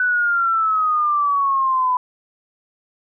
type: exponential sweep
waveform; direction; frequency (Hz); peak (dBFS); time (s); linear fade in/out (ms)
sine; down; 1499 to 995; -15; 0-1.97; 2
effects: none